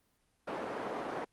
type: band-pass noise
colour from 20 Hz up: white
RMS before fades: -38 dBFS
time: 0.47-1.25 s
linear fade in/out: 10 ms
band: 270 to 820 Hz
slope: 12 dB/octave
effects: pink hiss -74 dBFS RMS until 1.32 s + Opus 24 kbps